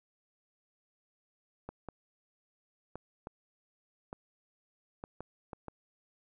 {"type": "clicks", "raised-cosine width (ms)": 1, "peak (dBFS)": -27, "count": 9, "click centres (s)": [1.69, 1.887, 2.956, 3.271, 4.129, 5.039, 5.206, 5.532, 5.683], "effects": []}